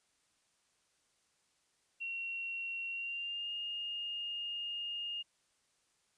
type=tone with pitch glide; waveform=sine; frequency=2736 to 2836 Hz; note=F7 to F7; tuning=-36 to +26 cents; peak=-37 dBFS; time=2-5.23 s; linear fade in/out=20 ms; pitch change=+62 cents; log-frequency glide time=2.9-3.51 s; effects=white hiss -75 dBFS RMS until 6.17 s + resampled to 22050 Hz